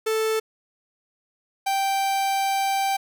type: tone pair in turn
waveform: 45% pulse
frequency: 440 / 782.2 Hz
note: A4 / G5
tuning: 0 / -4 cents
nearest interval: minor seventh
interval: 996 cents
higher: second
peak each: -21 dBFS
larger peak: neither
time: 0.06-0.4 / 1.66-2.97 s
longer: second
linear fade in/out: 10 ms
effects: none